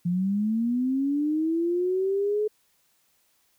sine linear sweep, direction up, 170.5 to 429 Hz, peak -22 dBFS, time 0.05-2.48 s, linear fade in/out 10 ms, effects white hiss -67 dBFS RMS until 3.58 s

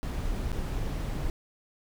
brown noise with dropouts, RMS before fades -31 dBFS, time 0.03-1.3 s, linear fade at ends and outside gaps 0 ms, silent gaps 0.517-0.527 s, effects none

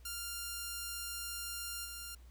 5% pulse tone with level steps, 1396.9 Hz, F6, in tune, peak -28 / -32 dBFS, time 0.05-2.15 s, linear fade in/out 5 ms, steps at 1.84 s, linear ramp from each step 20 ms, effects added 60 Hz sine -53 dBFS peak until 2.3 s + pink hiss -68 dBFS RMS until 2.3 s

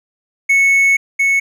triangle tone pair in turn, 2206 / 2206 Hz, C#7 / C#7, -9 / -9 cents, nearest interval unison, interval 0 cents, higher neither, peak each -7 / -9 dBFS, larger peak first, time 0.49-0.97 / 1.19-1.4 s, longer first, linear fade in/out 10 ms, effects none

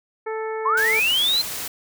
harmonic tone, 440 Hz, A4, in tune, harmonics 1 / 2 / 3 / 4 / 5, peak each -26 / -32 / -36 / -38 / -40 dBFS, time 0.26-1 s, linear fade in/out 10 ms
sine linear sweep, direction up, 987.8 to 4186 Hz, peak -17 dBFS, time 0.65-1.42 s, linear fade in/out 10 ms
white noise, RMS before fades -30 dBFS, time 0.77-1.68 s, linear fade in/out 5 ms
effects none

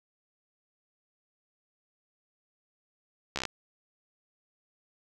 slowing click train, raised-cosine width 0.2 ms, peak -14 dBFS, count 7, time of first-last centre 3.36-3.453 s, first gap 14 ms, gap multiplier 1.04, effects none

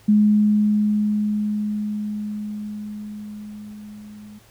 sine tone with level ramp, 210 Hz, G#3, 19 cents sharp, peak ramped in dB -11 to -38 dBFS, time 0.08-4.39 s, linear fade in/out 10 ms, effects added 110 Hz sine -53 dBFS peak until 4.5 s + pink hiss -53 dBFS RMS until 4.5 s

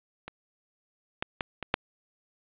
clicks, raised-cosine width 0.3 ms, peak -22 / -12 / -12 / -17 / -6 dBFS, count 5, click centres 0.28 / 1.225 / 1.408 / 1.627 / 1.741 s, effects resampled to 8000 Hz + 8-bit

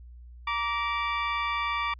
25% pulse tone pair together, 940.5 / 1163 Hz, A#5 / D6, +15 / -17 cents, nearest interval major third, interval 368 cents, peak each -29 / -24 dBFS, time 0.47-1.94 s, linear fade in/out 5 ms, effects added 60 Hz sine -44 dBFS peak until 1.99 s + resampled to 11025 Hz

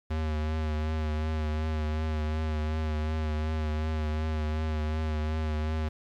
square tone with vibrato, 77.6 Hz, D#2, 4 cents flat, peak -28 dBFS, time 0.1-5.89 s, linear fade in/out 10 ms, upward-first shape triangle, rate 2.7 Hz, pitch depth 34 cents each way, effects low-pass 4000 Hz 12 dB/octave + 10-bit

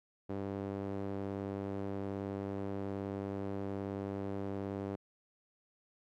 sawtooth tone with band-pass filter, 98.8 Hz, G2, 14 cents sharp, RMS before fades -39 dBFS, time 0.29-4.96 s, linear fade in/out 10 ms, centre 390 Hz, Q 1.1, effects AAC 64 kbps

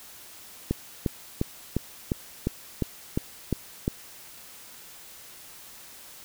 click train, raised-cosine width 3 ms, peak -11 dBFS, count 10, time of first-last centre 0.71-3.879 s, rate 2.84 Hz, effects white hiss -47 dBFS RMS until 6.24 s

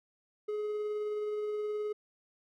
triangle tone with tremolo, 421.3 Hz, G#4, 25 cents sharp, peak -29 dBFS, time 0.48-1.93 s, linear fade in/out 10 ms, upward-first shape triangle, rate 19 Hz, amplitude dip 25%, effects none

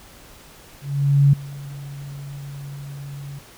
sine tone with ADSR envelope, 140.7 Hz, C#3, 26 cents sharp, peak -9 dBFS, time 0.81-3.39 s, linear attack 520 ms, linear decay 6 ms, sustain -22 dB, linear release 5 ms, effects pink hiss -46 dBFS RMS until 3.57 s

